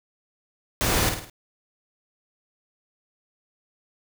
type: noise with echo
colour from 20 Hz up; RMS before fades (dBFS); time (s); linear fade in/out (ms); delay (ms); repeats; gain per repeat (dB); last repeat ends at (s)
pink; -23; 0.81-1.09; 0; 52; 4; -6; 1.298
effects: none